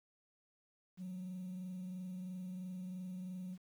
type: tone with frequency modulation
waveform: sine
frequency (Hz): 183.5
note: F#3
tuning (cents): -14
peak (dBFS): -40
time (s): 0.97-3.58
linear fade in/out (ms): 50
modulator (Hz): 23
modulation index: 0.2
effects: tanh soft clip ceiling -40 dBFS + 11-bit